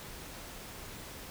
silence, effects pink hiss -46 dBFS RMS until 1.3 s

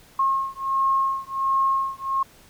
sine beating tone pair, 1078 / 1079.4 Hz, C#6 / C#6, -49 / -46 cents, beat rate 1.4 Hz, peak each -23 dBFS, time 0.19-2.23 s, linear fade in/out 5 ms, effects pink hiss -52 dBFS RMS until 2.49 s

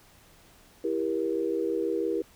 sine chord, E diminished, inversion none, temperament just, 329.6 / 395.6 / 474.7 Hz, E4 / G4 / Bb4, 0 / +16 / +31 cents, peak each -30 dBFS, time 0.84-2.22 s, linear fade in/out 5 ms, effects pink hiss -57 dBFS RMS until 2.35 s

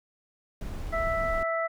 brown noise, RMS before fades -34 dBFS, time 0.61-1.43 s, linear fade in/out 2 ms
harmonic tone, 659.3 Hz, E5, in tune, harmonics 1 / 2 / 3, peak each -28 / -31 / -33 dBFS, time 0.92-1.68 s, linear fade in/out 20 ms
effects none

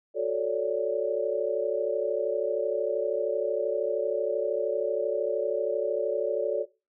sine chord, D major seventh, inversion first, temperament equal, 370 / 440 / 554.4 / 587.3 Hz, F#4 / A4 / C#5 / D5, 0 / 0 / 0 / 0 cents, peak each -33 / -29 / -30 / -30 dBFS, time 0.14-6.66 s, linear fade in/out 50 ms, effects noise-tail reverb RT60 0.3 s tail -21 dB re dry

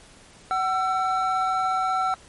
triangle tone pair together, 753 / 1341.7 Hz, F#5 / E6, +30 / +30 cents, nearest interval minor seventh, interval 1000 cents, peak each -22 dBFS, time 0.51-2.14 s, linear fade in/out 0 ms, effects pink hiss -50 dBFS RMS until 2.28 s + MP3 48 kbps

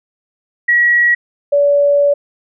sine tone pair in turn, 1917 / 572.9 Hz, A#6 / D5, +48 / -43 cents, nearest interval octave + major sixth, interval 2091 cents, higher first, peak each -8 dBFS, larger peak neither, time 0.68-1.15 / 1.52-2.14 s, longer second, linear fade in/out 10 ms, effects none

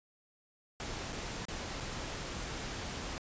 pink noise with dropouts, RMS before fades -40 dBFS, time 0.8-3.18 s, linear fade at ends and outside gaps 0 ms, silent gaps 1.124-1.128 / 1.453-1.484 / 1.801-1.806 s, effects resampled to 16000 Hz

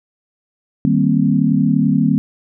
sine chord, C minor seventh, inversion first, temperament equal with one note detuned, 155.56 / 196 / 233.1 / 264.7 Hz, Eb3 / G3 / Bb3 / C4, 0 / 0 / 0 / +20 cents, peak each -17 dBFS, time 0.85-2.18 s, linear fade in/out 0 ms, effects none

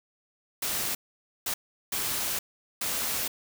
white noise bursts at uneven times, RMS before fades -30 dBFS, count 4, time 0.62-0.95 / 1.46-1.54 / 1.92-2.39 / 2.81-3.28 s, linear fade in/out 5 ms, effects none

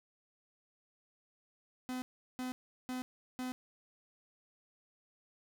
45% pulse tone bursts, 253.7 Hz, B3, 47 cents sharp, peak -37 dBFS, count 4, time 1.89-3.52 s, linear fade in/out 0 ms, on 130 ms, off 370 ms, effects none

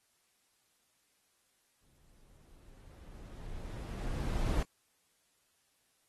brown noise with exponential growth, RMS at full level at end -29 dBFS, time 1.82-4.63 s, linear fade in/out 5 ms, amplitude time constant 610 ms, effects white hiss -74 dBFS RMS until 6.08 s + AAC 32 kbps

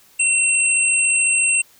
sine tone pair together, 2718 / 8136 Hz, F7 / C9, -48 / -50 cents, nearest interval octave + perfect fifth, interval 1898 cents, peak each -17 dBFS, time 0.19-1.62 s, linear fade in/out 10 ms, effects white hiss -52 dBFS RMS until 1.79 s

